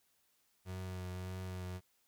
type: tone with vibrato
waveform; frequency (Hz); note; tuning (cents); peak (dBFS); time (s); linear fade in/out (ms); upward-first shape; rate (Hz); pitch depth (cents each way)
35% pulse; 92; F#2; -9; -39; 0.65-1.81; 50; triangle; 1.7; 24
effects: white hiss -75 dBFS RMS until 2.07 s